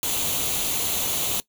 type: noise with comb filter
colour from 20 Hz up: white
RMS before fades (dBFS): -25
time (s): 0.03-1.4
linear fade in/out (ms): 0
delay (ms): 0.29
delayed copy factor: +0.6
effects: noise-tail reverb RT60 0.1 s tail -19 dB re dry